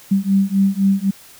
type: beating tone pair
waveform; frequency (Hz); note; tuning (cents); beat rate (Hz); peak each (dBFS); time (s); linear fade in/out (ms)
sine; 193.6 / 197.5; G3 / G3; -21 / +13; 3.9; -16 / -16; 0.11-1.11; 10
effects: white hiss -44 dBFS RMS until 1.39 s